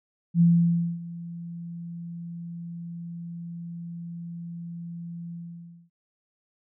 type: tone with ADSR envelope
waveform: sine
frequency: 170.1 Hz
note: F3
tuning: 45 cents flat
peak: -14 dBFS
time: 0.34-5.9 s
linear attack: 68 ms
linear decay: 580 ms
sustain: -20 dB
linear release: 570 ms
effects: none